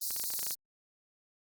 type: high-pass noise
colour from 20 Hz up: white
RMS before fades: -35 dBFS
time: 0.01-0.55 s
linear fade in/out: 10 ms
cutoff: 4000 Hz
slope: 96 dB/octave
type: clicks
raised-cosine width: 0.2 ms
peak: -24 dBFS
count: 10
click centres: 0.107 / 0.164 / 0.198 / 0.239 / 0.304 / 0.337 / 0.392 / 0.43 / 0.467 / 0.508 s
effects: Opus 32 kbps